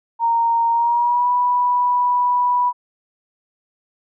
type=tone with pitch glide; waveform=sine; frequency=927 to 982.1 Hz; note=A#5 to B5; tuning=-10 to -10 cents; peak=-14 dBFS; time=0.19-2.73 s; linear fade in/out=50 ms; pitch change=+100 cents; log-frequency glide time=0.71-1.29 s; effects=none